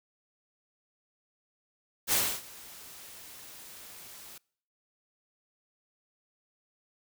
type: noise with ADSR envelope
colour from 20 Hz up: white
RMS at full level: -25 dBFS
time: 2.07-4.38 s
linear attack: 57 ms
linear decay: 280 ms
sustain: -23 dB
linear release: 4 ms
effects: noise-tail reverb RT60 0.6 s tail -26 dB re dry